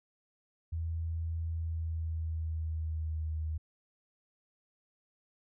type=tone with pitch glide; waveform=sine; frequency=82.1 to 78.53 Hz; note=E2 to D#2; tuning=-6 to +17 cents; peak=-32 dBFS; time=0.72-3.58 s; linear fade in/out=10 ms; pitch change=-77 cents; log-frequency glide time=1.48-3.34 s; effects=none